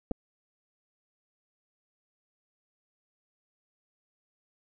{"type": "clicks", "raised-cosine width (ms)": 2, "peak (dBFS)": -19, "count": 2, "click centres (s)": [0.112, 0.116], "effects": []}